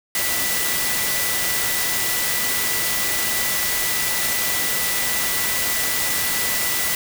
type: tone in noise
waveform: sine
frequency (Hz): 1975.5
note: B6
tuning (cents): 0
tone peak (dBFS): -28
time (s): 0.15-6.95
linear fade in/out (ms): 2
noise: white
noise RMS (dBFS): -22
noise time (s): 0.15-6.95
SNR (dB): -9
effects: none